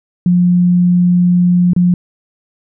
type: tone with dropouts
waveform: sine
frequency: 177.5 Hz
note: F3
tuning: 28 cents sharp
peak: -7 dBFS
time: 0.26-1.94 s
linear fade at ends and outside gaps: 2 ms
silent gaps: 1.734-1.763 s
effects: none